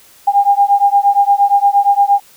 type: beating tone pair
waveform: sine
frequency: 801 / 809.6 Hz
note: G5 / G#5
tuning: +37 / -44 cents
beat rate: 8.6 Hz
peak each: -11 dBFS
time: 0.27-2.2 s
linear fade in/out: 10 ms
effects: white hiss -45 dBFS RMS until 2.36 s